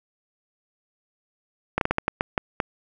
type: slowing click train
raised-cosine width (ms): 0.5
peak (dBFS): -6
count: 9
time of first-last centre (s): 1.78-2.602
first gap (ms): 32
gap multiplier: 1.32
effects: none